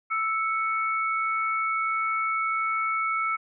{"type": "tone pair together", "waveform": "sine", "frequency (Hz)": [1318.5, 2217], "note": ["E6", "C#7"], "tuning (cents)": [0, 0], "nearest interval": "major sixth", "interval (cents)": 900, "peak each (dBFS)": [-25, -29], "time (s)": [0.1, 3.37], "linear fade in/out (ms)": 20, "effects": []}